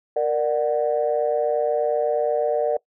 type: chord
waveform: sine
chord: Bb augmented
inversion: none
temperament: equal with one note detuned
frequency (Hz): 466.2 / 594.5 / 740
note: Bb4 / D5 / F#5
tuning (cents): 0 / +21 / 0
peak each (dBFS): -22 / -21 / -26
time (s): 0.16-2.77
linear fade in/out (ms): 5
effects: noise-tail reverb RT60 0.1 s tail -22 dB re dry + tanh soft clip ceiling -10 dBFS